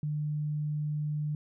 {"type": "tone", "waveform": "sine", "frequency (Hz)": 150, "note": "D3", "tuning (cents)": 37, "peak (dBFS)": -29, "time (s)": [0.03, 1.35], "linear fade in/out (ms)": 2, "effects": []}